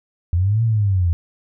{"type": "linear two-way sweep", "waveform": "sine", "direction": "up then down", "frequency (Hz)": [82.41, 116.54, 82.41], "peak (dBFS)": -14, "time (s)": [0.33, 1.13], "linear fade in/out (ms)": 0, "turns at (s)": 0.63, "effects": []}